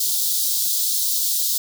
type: high-pass noise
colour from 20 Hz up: white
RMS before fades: -21 dBFS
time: 0-1.58 s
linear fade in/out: 5 ms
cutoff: 3600 Hz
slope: 48 dB/octave
effects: none